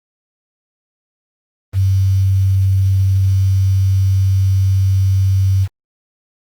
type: tone with quantisation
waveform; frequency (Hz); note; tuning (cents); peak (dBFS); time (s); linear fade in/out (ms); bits
sine; 96; G2; -36; -10; 1.73-5.68; 50; 6
effects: Opus 24 kbps